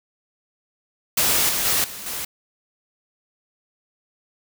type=noise with level steps; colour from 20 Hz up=white; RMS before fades=-19 / -23 / -20 / -35 / -29 dBFS; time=1.17-2.25 s; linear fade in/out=5 ms; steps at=1.49 / 1.65 / 1.84 / 2.06 s; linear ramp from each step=2 ms; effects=none